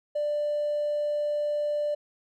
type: tone with hard clipping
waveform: triangle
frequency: 591 Hz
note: D5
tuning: 11 cents sharp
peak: -25 dBFS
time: 0.15-1.95 s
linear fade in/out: 10 ms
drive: 3 dB
effects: none